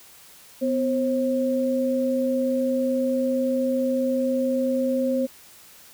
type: tone pair together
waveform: sine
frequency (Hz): 252 / 534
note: B3 / C5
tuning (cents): +35 / +35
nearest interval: octave + minor second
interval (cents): 1300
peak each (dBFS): -23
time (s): 0.61-5.27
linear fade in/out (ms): 20
effects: white hiss -49 dBFS RMS until 5.93 s